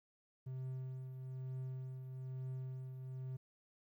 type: tone with tremolo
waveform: triangle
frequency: 130 Hz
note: C3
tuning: 11 cents flat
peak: -38 dBFS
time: 0.46-3.37 s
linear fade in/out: 10 ms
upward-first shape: triangle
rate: 1.1 Hz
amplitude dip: 50%
effects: 13-bit